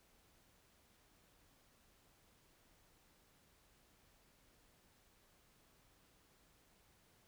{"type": "silence", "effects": ["pink hiss -71 dBFS RMS until 7.27 s"]}